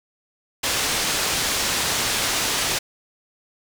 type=low-pass noise; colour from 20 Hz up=white; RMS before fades=-23 dBFS; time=0.63-2.79 s; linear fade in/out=10 ms; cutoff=7000 Hz; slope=12 dB/octave; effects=none